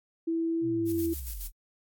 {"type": "tone with pitch glide", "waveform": "sine", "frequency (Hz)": [329.6, 333], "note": ["E4", "E4"], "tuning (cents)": [0, 18], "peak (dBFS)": -26, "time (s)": [0.27, 1.14], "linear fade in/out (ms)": 10, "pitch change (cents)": 18, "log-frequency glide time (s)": [0.47, 0.85]}
{"type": "linear sweep", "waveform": "sine", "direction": "down", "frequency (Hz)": [131.1, 32.7], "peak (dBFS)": -36, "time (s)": [0.61, 1.52], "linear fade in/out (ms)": 50}
{"type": "noise with tremolo", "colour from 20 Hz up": "violet", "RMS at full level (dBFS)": -38, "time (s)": [0.85, 1.51], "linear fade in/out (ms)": 50, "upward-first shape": "square", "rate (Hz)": 7.2, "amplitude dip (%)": 60}
{"effects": ["AAC 64 kbps"]}